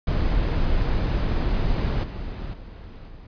brown noise with level steps, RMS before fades -22 / -31 / -39 / -42 dBFS, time 0.07-3.27 s, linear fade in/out 5 ms, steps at 2.03 / 2.53 / 3.08 s, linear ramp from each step 10 ms, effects resampled to 11025 Hz

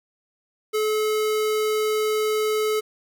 square tone, 430 Hz, A4, 40 cents flat, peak -21 dBFS, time 0.73-2.81 s, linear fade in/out 20 ms, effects 9-bit

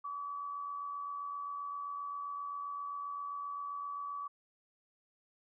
sine tone with amplitude modulation, 1143 Hz, D6, 47 cents flat, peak -36 dBFS, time 0.04-4.28 s, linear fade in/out 10 ms, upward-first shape sine, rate 87.6 Hz, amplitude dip 40%, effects none

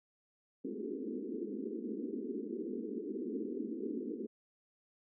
pink band-pass noise, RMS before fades -40 dBFS, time 0.64-4.27 s, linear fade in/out 10 ms, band 210 to 450 Hz, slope 96 dB/octave, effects none

